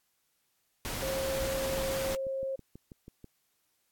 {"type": "noise", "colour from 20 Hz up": "pink", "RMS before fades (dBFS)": -36, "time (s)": [0.85, 2.15], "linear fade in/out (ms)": 0}
{"type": "tone", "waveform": "sine", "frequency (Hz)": 536, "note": "C5", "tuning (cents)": 42, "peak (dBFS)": -31, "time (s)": [1.02, 2.56], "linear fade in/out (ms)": 10}
{"type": "click train", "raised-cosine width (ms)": 3, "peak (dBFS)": -34, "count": 10, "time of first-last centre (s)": [1.78, 3.243], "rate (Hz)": 6.15}
{"effects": ["white hiss -75 dBFS RMS until 3.91 s", "AAC 64 kbps"]}